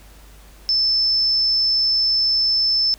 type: tone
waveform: sine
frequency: 5274 Hz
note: E8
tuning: in tune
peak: -15 dBFS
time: 0.69-2.94 s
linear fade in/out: 0 ms
effects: added 50 Hz sine -43 dBFS peak until 2.98 s + pink hiss -49 dBFS RMS until 2.98 s